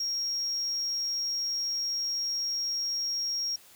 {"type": "tone", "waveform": "triangle", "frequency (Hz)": 5588, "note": "F8", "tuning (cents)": 0, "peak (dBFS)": -26, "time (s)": [0, 3.56], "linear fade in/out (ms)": 5, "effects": ["tanh soft clip ceiling -24 dBFS", "white hiss -55 dBFS RMS until 3.75 s"]}